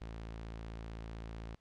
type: tone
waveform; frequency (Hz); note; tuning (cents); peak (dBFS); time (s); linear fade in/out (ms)
sawtooth; 55.7; A1; +22; -39; 0.01-1.55; 5
effects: pink hiss -75 dBFS RMS until 1.6 s + low-pass 5000 Hz 12 dB/octave